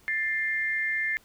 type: tone pair together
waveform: sine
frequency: 1768 / 2103 Hz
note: A6 / C7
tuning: +8 / +8 cents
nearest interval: minor third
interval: 300 cents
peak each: -28 dBFS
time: 0.08-1.17 s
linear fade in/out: 0 ms
effects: pink hiss -59 dBFS RMS until 1.24 s